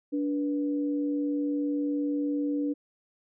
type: tone pair together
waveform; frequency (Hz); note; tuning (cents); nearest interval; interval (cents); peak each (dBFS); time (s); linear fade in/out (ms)
sine; 290 / 487.3; D4 / B4; -22 / -23; major sixth; 899; -26 / -36; 0.12-2.74; 20
effects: none